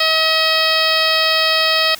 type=harmonic tone; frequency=638 Hz; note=D#5; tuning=43 cents sharp; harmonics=1 / 2 / 3 / 4 / 5 / 6 / 7 / 8; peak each=-21 / -21 / -21 / -21 / -21 / -21 / -21 / -21 dBFS; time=0-1.95 s; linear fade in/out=5 ms; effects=white hiss -36 dBFS RMS until 1.99 s